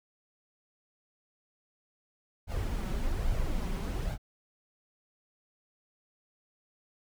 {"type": "noise with flanger", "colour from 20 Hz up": "brown", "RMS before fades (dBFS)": -31, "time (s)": [2.47, 4.18], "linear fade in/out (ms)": 50, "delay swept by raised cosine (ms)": [1.3, 5.4], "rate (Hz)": 1.2, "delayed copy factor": 0.55, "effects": []}